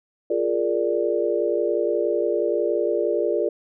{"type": "chord", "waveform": "sine", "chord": "Bb dominant seventh", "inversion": "second", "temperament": "equal", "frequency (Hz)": [349.2, 415.3, 466.2, 587.3], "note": ["F4", "Ab4", "Bb4", "D5"], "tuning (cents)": [0, 0, 0, 0], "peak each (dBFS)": -25, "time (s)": [0.3, 3.49], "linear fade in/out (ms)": 5, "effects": []}